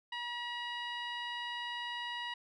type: tone with low-pass filter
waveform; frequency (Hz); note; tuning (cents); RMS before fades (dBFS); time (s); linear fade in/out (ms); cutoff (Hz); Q
15% pulse; 960; B5; -49; -40; 0.12-2.34; 5; 3400; 1.2
effects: none